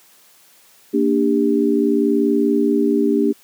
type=chord; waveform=sine; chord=G minor; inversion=first; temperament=equal with one note detuned; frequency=233.1 / 293.7 / 398.2 Hz; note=Bb3 / D4 / G4; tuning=0 / 0 / +27 cents; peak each=-18 / -17 / -18 dBFS; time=0.93-3.33 s; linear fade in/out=20 ms; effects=white hiss -51 dBFS RMS until 3.43 s + high-pass 150 Hz 12 dB/octave